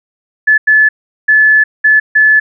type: tone bursts at uneven times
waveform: sine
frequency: 1728 Hz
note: A6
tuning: 32 cents flat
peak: -4 dBFS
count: 5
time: 0.47-0.58 / 0.67-0.89 / 1.28-1.64 / 1.84-2 / 2.15-2.4 s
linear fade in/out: 10 ms
effects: none